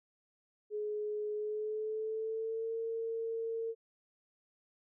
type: tone with pitch glide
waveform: sine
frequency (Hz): 421.3 to 454.2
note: G#4 to A#4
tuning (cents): +25 to -45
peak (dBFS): -34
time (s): 0.7-3.75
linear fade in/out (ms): 50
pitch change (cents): +130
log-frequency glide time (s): 1.34-2.76
effects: none